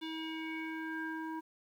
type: tone with low-pass filter sweep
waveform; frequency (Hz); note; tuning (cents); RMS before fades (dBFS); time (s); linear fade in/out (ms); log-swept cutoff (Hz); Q
square; 320; D#4; +49; -40; 0.01-1.41; 20; 3400 to 1200; 5.4
effects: 11-bit